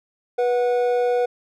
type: tone pair together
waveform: triangle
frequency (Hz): 488.5 / 733.7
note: B4 / F#5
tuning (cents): -19 / -15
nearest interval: perfect fifth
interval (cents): 704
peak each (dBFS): -16 / -23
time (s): 0.38-1.26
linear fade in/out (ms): 10
effects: none